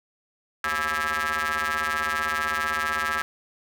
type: ring-modulated tone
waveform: sawtooth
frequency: 155.56 Hz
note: D#3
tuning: in tune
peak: -17 dBFS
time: 0.64-3.22 s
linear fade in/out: 0 ms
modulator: 1470 Hz
effects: none